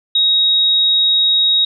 sine tone, 3780 Hz, A#7, 23 cents sharp, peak -10 dBFS, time 0.15-1.65 s, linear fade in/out 5 ms, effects none

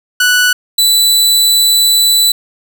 sawtooth tone pair in turn, 1480 / 3976 Hz, F#6 / B7, 0 / +11 cents, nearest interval octave + perfect fourth, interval 1711 cents, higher second, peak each -4 dBFS, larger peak neither, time 0.2-0.53 / 0.78-2.32 s, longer second, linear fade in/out 5 ms, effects none

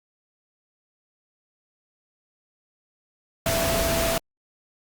sine tone in noise, 665 Hz, E5, 15 cents sharp, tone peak -25 dBFS, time 3.46-4.18 s, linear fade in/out 2 ms, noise pink, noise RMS -25 dBFS, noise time 3.46-4.18 s, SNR -3 dB, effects Opus 48 kbps

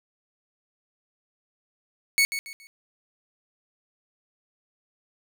sawtooth tone with echo, 2217 Hz, C#7, in tune, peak -14 dBFS, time 2.18-2.25 s, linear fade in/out 0 ms, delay 140 ms, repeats 3, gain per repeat -10 dB, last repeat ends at 2.67 s, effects none

